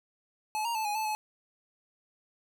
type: tone with pitch steps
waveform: square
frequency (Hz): 859 / 935 / 874 / 831 / 872 / 856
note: A5 / A#5 / A5 / G#5 / A5 / A5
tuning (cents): -42 / +5 / -12 / +1 / -16 / -48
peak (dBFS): -30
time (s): 0.55-1.15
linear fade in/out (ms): 0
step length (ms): 100
effects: none